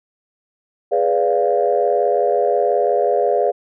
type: chord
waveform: sine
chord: G# diminished seventh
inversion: none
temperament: equal with one note detuned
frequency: 415.3 / 493.9 / 579.6 / 698.5 Hz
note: G#4 / B4 / D5 / F5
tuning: 0 / 0 / -23 / 0 cents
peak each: -19 dBFS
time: 0.91-3.52 s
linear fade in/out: 20 ms
effects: tanh soft clip ceiling -4 dBFS